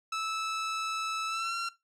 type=tone with pitch glide; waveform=sawtooth; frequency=1310 to 1367.2 Hz; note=E6 to F6; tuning=-11 to -37 cents; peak=-27 dBFS; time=0.12-1.69 s; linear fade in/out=5 ms; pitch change=+74 cents; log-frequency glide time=1.27-1.55 s; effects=noise-tail reverb RT60 0.2 s tail -17 dB re dry + low-pass 7000 Hz 12 dB/octave